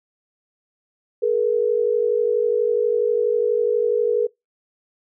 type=tone pair together; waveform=sine; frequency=426.1 / 478.3 Hz; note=G#4 / A#4; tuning=+44 / +44 cents; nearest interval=major second; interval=200 cents; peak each=-20 / -19 dBFS; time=1.22-4.27 s; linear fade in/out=10 ms; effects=noise-tail reverb RT60 0.2 s tail -25 dB re dry